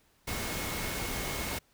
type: tone in noise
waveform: sine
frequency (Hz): 2177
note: C#7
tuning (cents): -32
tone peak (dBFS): -43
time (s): 0.27-1.59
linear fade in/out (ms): 10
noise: pink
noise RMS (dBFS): -35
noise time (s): 0.27-1.59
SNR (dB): -11
effects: pink hiss -67 dBFS RMS until 1.73 s